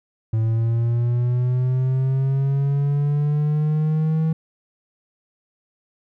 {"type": "linear sweep", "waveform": "triangle", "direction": "up", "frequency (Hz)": [110.6, 160.6], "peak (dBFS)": -15, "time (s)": [0.33, 4.33], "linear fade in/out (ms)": 5, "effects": []}